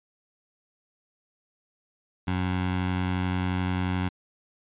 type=tone with notch filter; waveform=15% pulse; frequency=91.4 Hz; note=F#2; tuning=21 cents flat; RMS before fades=-27 dBFS; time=2.27-4.09 s; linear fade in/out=10 ms; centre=420 Hz; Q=1.5; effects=resampled to 8000 Hz